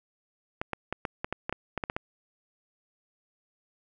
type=clicks; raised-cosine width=0.5 ms; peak=-15 dBFS; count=12; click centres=0.615 / 0.733 / 0.926 / 1.052 / 1.245 / 1.326 / 1.495 / 1.526 / 1.777 / 1.838 / 1.899 / 1.965 s; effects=none